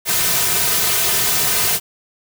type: noise with comb filter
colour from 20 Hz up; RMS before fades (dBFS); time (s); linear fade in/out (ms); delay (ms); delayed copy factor
white; -17; 0.05-1.8; 50; 3.6; -0.9
effects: none